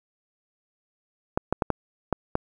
clicks, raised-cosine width 1 ms, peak -8 dBFS, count 6, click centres 1.375 / 1.526 / 1.622 / 1.703 / 2.127 / 2.354 s, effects 8-bit

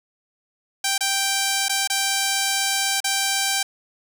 5% pulse tone with dropouts, 784 Hz, G5, in tune, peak -8 dBFS, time 0.84-3.63 s, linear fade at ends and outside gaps 5 ms, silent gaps 0.98-1.007 / 1.684-1.694 / 1.875-1.899 / 3.004-3.042 s, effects none

